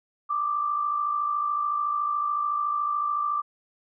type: tone pair together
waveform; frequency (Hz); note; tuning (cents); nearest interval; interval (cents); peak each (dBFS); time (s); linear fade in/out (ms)
sine; 1174.7 / 1228.5; D6 / D#6; 0 / -22; minor second; 78; -24 / -33; 0.29-3.42; 20
effects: none